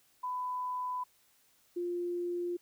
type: tone pair in turn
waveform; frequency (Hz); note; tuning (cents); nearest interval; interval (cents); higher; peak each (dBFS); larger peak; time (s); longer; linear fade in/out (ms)
sine; 1000 / 350.5; B5 / F4; +21 / +6; octave + tritone; 1815; first; -33 / -32; second; 0.23-1.04 / 1.76-2.57; neither; 10
effects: white hiss -68 dBFS RMS until 2.61 s